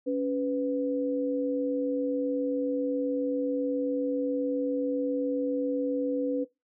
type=tone pair together; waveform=sine; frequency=279.2 / 497.8 Hz; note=C#4 / B4; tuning=+13 / +14 cents; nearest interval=minor seventh; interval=1001 cents; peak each=-28 dBFS; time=0.06-6.45 s; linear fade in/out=20 ms; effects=noise-tail reverb RT60 0.2 s tail -18 dB re dry